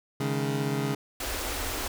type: chord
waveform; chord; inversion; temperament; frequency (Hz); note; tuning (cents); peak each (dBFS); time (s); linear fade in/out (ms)
25% pulse; C# suspended second; none; equal; 138.59 / 155.56 / 207.7; C#3 / D#3 / G#3; 0 / 0 / 0; -25 / -30 / -30; 0.2-0.95; 5
type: band-stop noise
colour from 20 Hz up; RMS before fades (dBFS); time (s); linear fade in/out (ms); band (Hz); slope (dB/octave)
pink; -32; 1.2-1.88; 5; 100 to 250; 48
effects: none